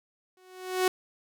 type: tone with exponential growth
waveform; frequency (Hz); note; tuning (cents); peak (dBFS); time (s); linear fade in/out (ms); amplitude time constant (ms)
sawtooth; 370; F#4; 0; -16; 0.37-0.88; 2; 110
effects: none